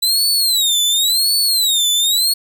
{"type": "tone with vibrato", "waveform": "sawtooth", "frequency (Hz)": 3951, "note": "B7", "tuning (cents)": 0, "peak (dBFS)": -10, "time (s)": [0.02, 2.34], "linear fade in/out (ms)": 10, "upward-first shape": "sine", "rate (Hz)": 0.93, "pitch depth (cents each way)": 210, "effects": []}